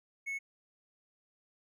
triangle tone, 2200 Hz, C#7, 14 cents flat, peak -33 dBFS, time 0.26-0.39 s, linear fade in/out 20 ms, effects none

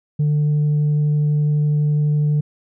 sine tone, 149 Hz, D3, 25 cents sharp, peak -12 dBFS, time 0.19-2.41 s, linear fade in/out 10 ms, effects tanh soft clip ceiling -13 dBFS

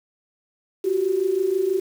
sine tone pair together, 358.6 / 384.8 Hz, F4 / G4, +46 / -32 cents, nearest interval minor second, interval 122 cents, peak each -24 / -20 dBFS, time 0.84-1.8 s, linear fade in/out 10 ms, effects 7-bit

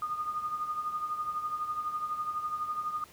sine tone with tremolo, 1226 Hz, D#6, 26 cents flat, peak -28 dBFS, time 0.02-3.04 s, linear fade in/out 2 ms, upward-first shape triangle, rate 12 Hz, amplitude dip 70%, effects pink hiss -55 dBFS RMS until 3.12 s + high-pass 60 Hz 12 dB/octave

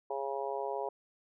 harmonic tone, 137.5 Hz, C#3, 14 cents flat, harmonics 3 / 4 / 5 / 6 / 7, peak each -38 / -39 / -40 / -41 / -41 dBFS, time 0.1-0.89 s, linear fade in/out 5 ms, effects none

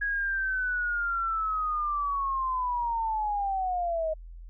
sine linear sweep, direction down, 1661.2 to 622.3 Hz, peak -26 dBFS, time 0.01-4.14 s, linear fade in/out 10 ms, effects added 42 Hz sine -41 dBFS peak until 4.49 s

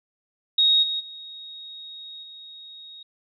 sine tone with level steps, 3757 Hz, A#7, 13 cents sharp, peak -15 / -24 / -37 / -40 dBFS, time 0.58-3.03 s, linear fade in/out 5 ms, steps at 0.82 / 0.99 / 2.22 s, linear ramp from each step 20 ms, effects none

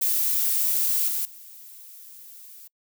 violet noise with level steps, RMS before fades -23 / -27 / -45 dBFS, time 0.01-2.68 s, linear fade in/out 10 ms, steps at 1.08 / 1.25 s, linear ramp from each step 2 ms, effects noise-tail reverb RT60 0.1 s tail -26 dB re dry

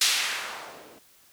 violet noise with low-pass filter sweep, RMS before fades -29 dBFS, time 0.01-0.99 s, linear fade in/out 5 ms, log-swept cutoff 4500 to 320 Hz, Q 1, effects white hiss -58 dBFS RMS until 1.32 s

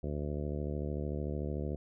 harmonic tone, 73.42 Hz, D2, in tune, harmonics 1 / 2 / 3 / 4 / 5 / 6 / 7 / 8 / 9, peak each -37 / -39 / -42 / -45 / -43 / -46 / -45 / -51 / -51 dBFS, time 0.03-1.76 s, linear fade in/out 5 ms, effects none

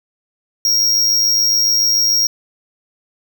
square tone with amplitude modulation, 5600 Hz, F8, 4 cents sharp, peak -10 dBFS, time 0.65-2.27 s, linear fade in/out 2 ms, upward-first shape sine, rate 107 Hz, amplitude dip 50%, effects none

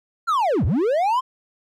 triangle linear two-way sweep, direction down then up, 1417 to 61.74 to 1066 Hz, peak -15 dBFS, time 0.27-1.21 s, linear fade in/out 20 ms, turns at 0.65 s, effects none

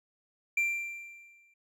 triangle tone with exponential decay, 2362 Hz, D7, 9 cents sharp, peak -22 dBFS, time 0.57-1.54 s, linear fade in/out 5 ms, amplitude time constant 210 ms, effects none

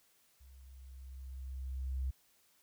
sine tone with level ramp, 65.41 Hz, C2, in tune, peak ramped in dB -55 to -32 dBFS, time 0.4-2.11 s, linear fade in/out 10 ms, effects white hiss -70 dBFS RMS until 2.62 s

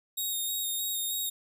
5% pulse tone with vibrato, 3736 Hz, A#7, 3 cents sharp, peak -23 dBFS, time 0.17-1.3 s, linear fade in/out 10 ms, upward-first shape square, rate 3.2 Hz, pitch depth 18 cents each way, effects none

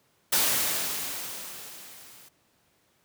white noise with level ramp, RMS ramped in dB -22 to -52 dBFS, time 0.32-2.29 s, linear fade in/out 10 ms, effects pink hiss -67 dBFS RMS until 3.04 s + high-pass 100 Hz 12 dB/octave

